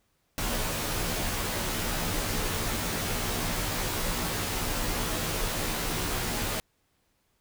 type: noise with comb filter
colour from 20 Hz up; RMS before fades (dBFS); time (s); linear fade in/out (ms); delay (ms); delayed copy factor
pink; -30; 0.38-6.6; 0; 15; -1
effects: pink hiss -72 dBFS RMS until 7.4 s